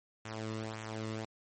sawtooth tone with flanger, 110 Hz, A2, in tune, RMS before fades -40 dBFS, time 0.25-1.25 s, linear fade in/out 5 ms, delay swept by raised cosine 0.2 to 1.3 ms, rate 1.8 Hz, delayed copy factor -0.6, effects MP3 32 kbps

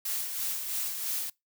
blue noise with tremolo, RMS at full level -31 dBFS, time 0.05-1.3 s, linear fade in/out 5 ms, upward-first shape sine, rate 3 Hz, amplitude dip 45%, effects noise-tail reverb RT60 0.2 s tail -24 dB re dry

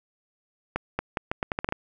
accelerating click train, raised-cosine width 0.5 ms, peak -11 dBFS, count 10, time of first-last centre 0.76-1.724 s, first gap 230 ms, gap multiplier 0.79, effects none

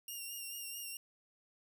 5% pulse tone with vibrato, 2794 Hz, F7, in tune, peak -34 dBFS, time 0.08-0.97 s, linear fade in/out 2 ms, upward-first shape sine, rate 4.6 Hz, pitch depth 33 cents each way, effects none

